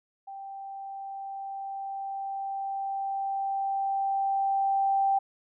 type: tone with level ramp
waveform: sine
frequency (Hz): 784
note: G5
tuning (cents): 0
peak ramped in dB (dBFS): -38 to -21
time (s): 0.27-5.19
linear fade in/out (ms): 10
effects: none